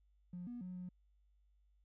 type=tone with pitch steps; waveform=triangle; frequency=177.6 / 242.1 / 182 / 180.4 Hz; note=F3 / B3 / F#3 / F#3; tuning=+29 / -34 / -28 / -44 cents; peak=-40 dBFS; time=0.33-0.89 s; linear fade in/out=5 ms; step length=140 ms; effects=tanh soft clip ceiling -41 dBFS + added 50 Hz sine -69 dBFS peak until 1.84 s